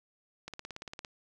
click train, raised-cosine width 0.2 ms, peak -24 dBFS, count 11, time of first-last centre 0.48-1.048 s, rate 17.6 Hz, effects none

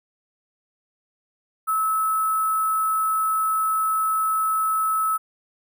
sine tone with sample-and-hold, 1300 Hz, E6, 24 cents flat, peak -19 dBFS, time 1.67-5.18 s, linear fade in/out 20 ms, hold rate 11025 Hz, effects none

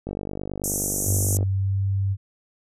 click train, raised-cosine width 2 ms, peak -17 dBFS, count 68, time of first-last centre 0.07-1.429 s, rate 49.3 Hz
pink band-pass noise, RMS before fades -27 dBFS, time 0.64-1.37 s, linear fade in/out 0 ms, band 5900 to 13000 Hz, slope 96 dB/octave
sine tone with pitch glide, 95.4 to 97.8 Hz, G2 to G2, -47 to -4 cents, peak -20 dBFS, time 1.05-2.17 s, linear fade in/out 50 ms, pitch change +43 cents, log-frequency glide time 1.19-1.8 s
effects none

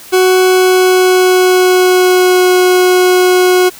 40% pulse tone with pitch glide, 370.8 to 364.9 Hz, F#4 to F#4, +4 to -24 cents, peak -5 dBFS, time 0.12-3.7 s, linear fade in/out 20 ms, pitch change -28 cents, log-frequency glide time 0.4-2.5 s, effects white hiss -34 dBFS RMS until 3.79 s

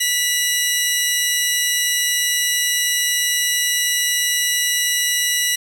15% pulse tone pair together, 1971 / 2880 Hz, B6 / F#7, -4 / -47 cents, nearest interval perfect fifth, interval 657 cents, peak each -13 dBFS, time 0-5.56 s, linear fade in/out 10 ms, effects none

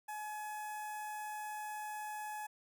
sawtooth tone with notch filter, 848 Hz, G#5, 36 cents sharp, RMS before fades -43 dBFS, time 0.08-2.47 s, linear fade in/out 10 ms, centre 4000 Hz, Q 0.71, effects none

